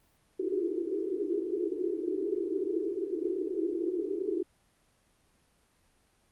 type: band-pass noise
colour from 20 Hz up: pink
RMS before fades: -32 dBFS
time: 0.39-4.43 s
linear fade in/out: 10 ms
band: 320 to 420 Hz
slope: 96 dB/octave
effects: pink hiss -68 dBFS RMS until 6.31 s + Opus 32 kbps